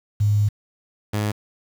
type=tone pair in turn; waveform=sine / sawtooth; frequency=103.83 / 105.04 Hz; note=G#2 / G#2; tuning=0 / +20 cents; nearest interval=unison; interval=20 cents; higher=second; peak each=-15 / -17 dBFS; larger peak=first; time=0.2-0.49 / 1.13-1.32 s; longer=first; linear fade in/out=10 ms; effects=7-bit